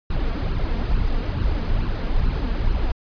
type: noise with flanger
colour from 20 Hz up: brown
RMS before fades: -21 dBFS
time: 0.1-2.92 s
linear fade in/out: 5 ms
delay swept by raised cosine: 0.7 to 4.4 ms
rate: 2.3 Hz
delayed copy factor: +0.6
effects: resampled to 11025 Hz